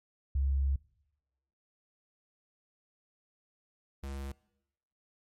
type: tone pair in turn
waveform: sine / square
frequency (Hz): 68.3 / 68.55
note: C#2 / C#2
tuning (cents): -25 / -19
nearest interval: unison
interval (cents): 6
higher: second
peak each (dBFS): -26 / -38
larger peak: first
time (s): 0.35-0.76 / 4.03-4.32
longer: first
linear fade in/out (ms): 5
effects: noise-tail reverb RT60 0.9 s tail -22 dB re dry + MP3 64 kbps